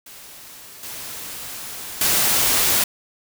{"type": "noise with level steps", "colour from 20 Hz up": "white", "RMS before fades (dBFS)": [-41, -33, -18], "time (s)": [0.06, 2.84], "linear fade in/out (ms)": 5, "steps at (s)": [0.83, 2.01], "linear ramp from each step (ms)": 2, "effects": []}